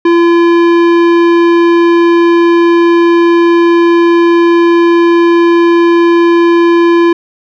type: tone with tanh clipping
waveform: sine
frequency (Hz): 340.6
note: F4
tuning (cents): -43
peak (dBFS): -6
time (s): 0.05-7.13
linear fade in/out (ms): 5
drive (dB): 16
effects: none

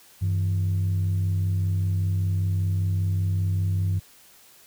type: tone pair together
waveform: sine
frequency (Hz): 96.2 / 161.32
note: G2 / E3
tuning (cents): -32 / -37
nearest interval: major sixth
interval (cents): 895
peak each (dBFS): -20 / -30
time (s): 0.21-4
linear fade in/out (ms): 20
effects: tanh soft clip ceiling -17 dBFS + white hiss -53 dBFS RMS until 4.66 s

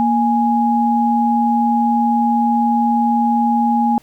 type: tone pair together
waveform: sine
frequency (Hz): 234 / 830.6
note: A#3 / G#5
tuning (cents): +7 / 0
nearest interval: octave + minor seventh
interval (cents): 2193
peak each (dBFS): -15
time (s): 0-3.98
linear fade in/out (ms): 0
effects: pink hiss -52 dBFS RMS until 4.02 s

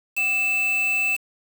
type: tone with quantisation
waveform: triangle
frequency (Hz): 2637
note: E7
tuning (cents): 0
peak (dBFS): -18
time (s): 0.16-1.17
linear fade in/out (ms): 20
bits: 5
effects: none

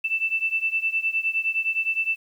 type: beating tone pair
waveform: sine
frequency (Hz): 2652 / 2661.7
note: E7 / E7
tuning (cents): +10 / +16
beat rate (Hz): 9.7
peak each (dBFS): -24 / -26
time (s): 0.04-2.16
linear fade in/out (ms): 10
effects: 9-bit

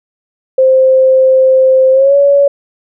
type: tone with pitch glide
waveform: sine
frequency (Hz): 523.3 to 564.1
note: C5 to C#5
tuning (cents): 0 to +30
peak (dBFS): -4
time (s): 0.58-2.48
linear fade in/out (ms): 5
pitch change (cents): +130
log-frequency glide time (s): 1.92-2.15
effects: none

